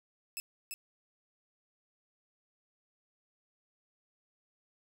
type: tone with echo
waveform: 10% pulse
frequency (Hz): 2616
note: E7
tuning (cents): -14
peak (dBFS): -28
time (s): 0.37-0.4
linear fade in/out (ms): 0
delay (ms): 340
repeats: 1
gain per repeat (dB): -2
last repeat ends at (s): 0.74
effects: none